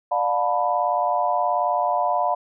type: chord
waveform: sine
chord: B half-diminished seventh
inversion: first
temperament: just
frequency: 592.7 / 711.2 / 889 / 987.8 Hz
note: D5 / F5 / A5 / B5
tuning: +16 / +31 / +18 / 0 cents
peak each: -26 / -22 / -27 / -24 dBFS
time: 0.11-2.35 s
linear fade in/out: 10 ms
effects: none